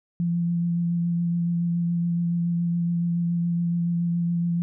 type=tone with vibrato; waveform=sine; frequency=171.3 Hz; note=F3; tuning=33 cents flat; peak=-21 dBFS; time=0.2-4.62 s; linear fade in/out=0 ms; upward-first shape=sine; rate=7.1 Hz; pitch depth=14 cents each way; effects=none